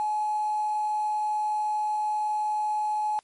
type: tone with quantisation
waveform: sine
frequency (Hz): 849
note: G#5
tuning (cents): +38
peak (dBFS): -24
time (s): 0-3.19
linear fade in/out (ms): 0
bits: 7
effects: white hiss -66 dBFS RMS until 3.23 s + MP3 48 kbps